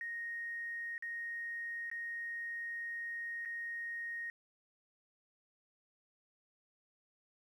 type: tone with dropouts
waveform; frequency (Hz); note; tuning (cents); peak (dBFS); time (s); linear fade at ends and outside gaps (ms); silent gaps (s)
triangle; 1864.7; A#6; 0; -35; 0.01-4.3; 1; 0.98-1.024 / 1.9-1.914 / 3.451-3.457
effects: tanh soft clip ceiling -37 dBFS